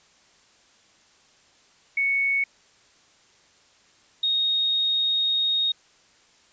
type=tone pair in turn; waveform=sine; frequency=2217 / 3729 Hz; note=C#7 / A#7; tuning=0 / 0 cents; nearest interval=major sixth; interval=900 cents; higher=second; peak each=-20 dBFS; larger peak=neither; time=1.97-2.44 / 4.23-5.72 s; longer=second; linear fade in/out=5 ms; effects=white hiss -58 dBFS RMS until 6.52 s + resampled to 16000 Hz